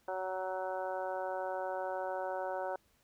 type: harmonic tone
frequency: 186.9 Hz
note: F#3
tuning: 18 cents sharp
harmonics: 2 / 3 / 4 / 5 / 6 / 7 / 8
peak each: -44 / -38 / -40 / -42 / -56 / -50 / -47 dBFS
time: 0.08-2.76 s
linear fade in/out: 2 ms
effects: pink hiss -71 dBFS RMS until 3.03 s